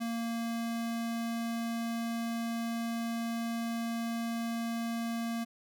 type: tone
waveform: square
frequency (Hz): 231.1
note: A#3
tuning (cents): -15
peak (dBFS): -33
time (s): 0-5.45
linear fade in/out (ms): 20
effects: none